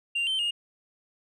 sine tone with pitch steps, 2782 / 3101 / 2846 Hz, F7 / G7 / F7, -7 / -19 / +32 cents, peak -22 dBFS, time 0.15-0.51 s, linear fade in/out 10 ms, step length 120 ms, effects tanh soft clip ceiling -24 dBFS

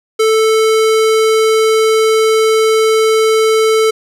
square tone, 440 Hz, A4, in tune, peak -9 dBFS, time 0.19-3.91 s, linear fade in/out 10 ms, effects low-pass 11000 Hz 12 dB/octave + 8-bit

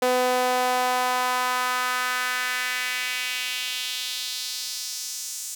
sawtooth tone with high-pass filter sweep, 251.2 Hz, B3, 30 cents sharp, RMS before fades -26 dBFS, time 0.02-5.55 s, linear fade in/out 5 ms, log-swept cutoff 510 to 7200 Hz, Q 2.1, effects none

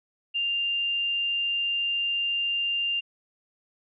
sine tone, 2794 Hz, F7, in tune, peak -24 dBFS, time 0.34-3.01 s, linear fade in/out 20 ms, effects none

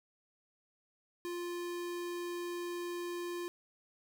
square tone, 349.4 Hz, F4, 1 cent sharp, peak -38 dBFS, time 1.25-3.48 s, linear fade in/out 0 ms, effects none

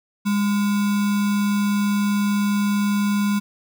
sine tone with sample-and-hold, 203.9 Hz, G#3, 32 cents flat, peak -17 dBFS, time 0.25-3.4 s, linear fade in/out 20 ms, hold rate 1225 Hz, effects none

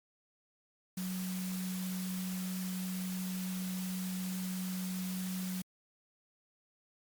sine tone in noise, 185 Hz, F#3, in tune, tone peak -35 dBFS, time 0.97-5.62 s, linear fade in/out 5 ms, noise white, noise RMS -45 dBFS, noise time 0.97-5.62 s, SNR +7 dB, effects MP3 96 kbps

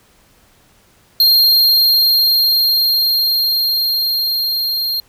square tone with level ramp, 4208 Hz, C8, 9 cents sharp, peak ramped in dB -8 to -17 dBFS, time 1.2-5 s, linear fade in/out 2 ms, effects pink hiss -52 dBFS RMS until 5.08 s

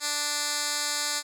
10% pulse tone with band-pass filter, 293.8 Hz, D4, 1 cent sharp, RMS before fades -29 dBFS, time 0-1.23 s, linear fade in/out 50 ms, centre 6500 Hz, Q 1.2, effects none

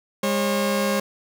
sawtooth tone pair together, 203.1 / 541.5 Hz, G#3 / C#5, -38 / -41 cents, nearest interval octave + perfect fourth, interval 1697 cents, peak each -19 dBFS, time 0.23-1 s, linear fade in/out 5 ms, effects none

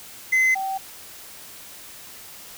triangle / sine tone pair in turn, 2048 / 771.8 Hz, C7 / G5, -38 / -27 cents, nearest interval octave + perfect fourth, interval 1689 cents, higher first, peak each -14 / -24 dBFS, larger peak first, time 0.32-0.55 / 0.55-0.78 s, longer neither, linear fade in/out 10 ms, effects white hiss -42 dBFS RMS until 2.57 s

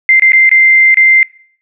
sine tone with dropouts, 2087 Hz, C7, 5 cents flat, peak -3 dBFS, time 0.09-1.23 s, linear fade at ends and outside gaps 1 ms, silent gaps 0.197-0.221 / 0.32-0.332 / 0.493-0.514 / 0.944-0.971 s, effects noise-tail reverb RT60 0.6 s tail -23 dB re dry

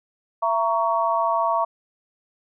sine chord, A# diminished, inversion second, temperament just, 671.3 / 932.3 / 1118.8 Hz, E5 / A#5 / C#6, +31 / 0 / +16 cents, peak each -23 dBFS, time 0.42-1.65 s, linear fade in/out 10 ms, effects none

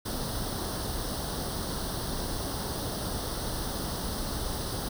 pink noise with comb filter, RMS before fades -33 dBFS, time 0.05-4.89 s, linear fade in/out 10 ms, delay 0.21 ms, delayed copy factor +0.8, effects none

